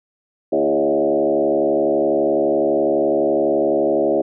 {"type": "tone with frequency modulation", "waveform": "sine", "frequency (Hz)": 476.7, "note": "A#4", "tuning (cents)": 39, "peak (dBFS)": -14, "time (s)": [0.52, 4.22], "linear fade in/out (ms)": 10, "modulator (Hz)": 71.9, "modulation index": 2.6, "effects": []}